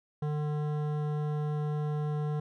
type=tone with hard clipping; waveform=sine; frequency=149.7 Hz; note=D3; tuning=33 cents sharp; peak=-31 dBFS; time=0.22-2.4 s; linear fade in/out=5 ms; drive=14 dB; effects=none